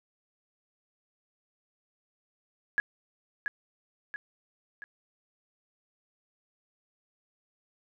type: tone with echo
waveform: sine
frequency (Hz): 1676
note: G#6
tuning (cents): +15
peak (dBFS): -22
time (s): 2.78-2.8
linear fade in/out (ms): 0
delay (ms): 680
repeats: 3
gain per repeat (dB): -6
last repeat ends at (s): 4.84
effects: none